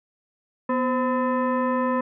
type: tone with frequency modulation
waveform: sine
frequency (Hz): 246.9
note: B3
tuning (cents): 0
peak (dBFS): -20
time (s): 0.69-2.01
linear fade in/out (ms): 5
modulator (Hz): 767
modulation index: 1.3
effects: none